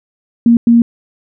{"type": "tone bursts at uneven times", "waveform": "sine", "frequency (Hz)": 234.2, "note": "A#3", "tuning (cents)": 8, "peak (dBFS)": -4, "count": 2, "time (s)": [[0.46, 0.57], [0.67, 0.82]], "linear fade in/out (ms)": 2, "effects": []}